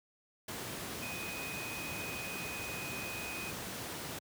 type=tone in noise; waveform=sine; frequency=2500 Hz; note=D#7; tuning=8 cents sharp; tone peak=-42 dBFS; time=1.02-3.51 s; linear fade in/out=5 ms; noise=pink; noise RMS=-41 dBFS; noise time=0.48-4.19 s; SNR=-4 dB; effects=high-pass 100 Hz 12 dB/octave